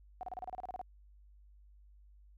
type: tone bursts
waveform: sine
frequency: 740 Hz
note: F#5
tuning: in tune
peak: -38 dBFS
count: 12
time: 0.21-0.814 s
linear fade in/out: 0 ms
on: 21 ms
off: 32 ms
effects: added 50 Hz sine -57 dBFS peak until 2.37 s